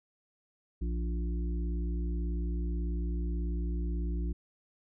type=harmonic tone; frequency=58.27 Hz; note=A#1; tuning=in tune; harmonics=1 / 3 / 5 / 6; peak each=-30 / -40 / -44 / -46 dBFS; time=0.81-4.33 s; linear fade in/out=10 ms; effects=none